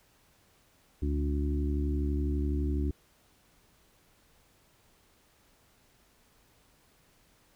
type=harmonic tone with a mistuned harmonic; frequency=72 Hz; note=D2; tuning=34 cents flat; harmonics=1 / 2 / 3 / 4 / 5; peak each=-28 / -41 / -39 / -35 / -39 dBFS; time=1.02-2.91 s; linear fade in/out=5 ms; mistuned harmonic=2; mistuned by=+33 cents; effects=pink hiss -65 dBFS RMS until 7.55 s